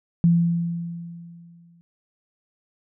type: tone with exponential decay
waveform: sine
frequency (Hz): 170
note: F3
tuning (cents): -46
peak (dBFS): -12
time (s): 0.24-1.81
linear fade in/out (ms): 0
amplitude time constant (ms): 340
effects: none